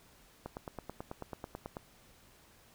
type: click train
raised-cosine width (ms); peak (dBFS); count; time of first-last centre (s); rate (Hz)
1; -26; 13; 0.46-1.769; 9.17
effects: pink hiss -62 dBFS RMS until 2.74 s